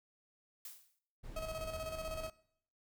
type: noise with exponential decay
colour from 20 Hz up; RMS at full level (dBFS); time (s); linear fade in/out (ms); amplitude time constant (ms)
blue; -45; 0.65-0.99; 2; 73
type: noise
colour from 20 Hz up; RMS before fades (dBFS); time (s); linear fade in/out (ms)
brown; -47; 1.23-2.3; 20
type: tone with tremolo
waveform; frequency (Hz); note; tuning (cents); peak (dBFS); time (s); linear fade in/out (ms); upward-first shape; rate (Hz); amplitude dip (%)
35% pulse; 638; D#5; +43; -37; 1.36-2.3; 5; square; 16; 50
effects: noise-tail reverb RT60 0.7 s tail -21 dB re dry